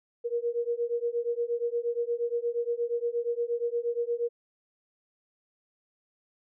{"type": "beating tone pair", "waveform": "sine", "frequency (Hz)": [469.4, 477.9], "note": ["A#4", "A#4"], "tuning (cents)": [12, 43], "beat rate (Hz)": 8.5, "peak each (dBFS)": -30, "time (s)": [0.24, 4.29], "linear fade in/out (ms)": 20, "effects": []}